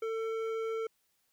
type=tone with hard clipping; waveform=sine; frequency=447.8 Hz; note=A4; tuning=30 cents sharp; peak=-34 dBFS; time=0.02-0.87 s; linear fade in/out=5 ms; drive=10 dB; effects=white hiss -75 dBFS RMS until 1.32 s